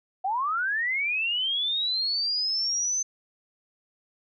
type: linear sweep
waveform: sine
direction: up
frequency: 726 to 6210 Hz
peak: -24 dBFS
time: 0.24-3.03 s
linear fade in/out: 10 ms
effects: none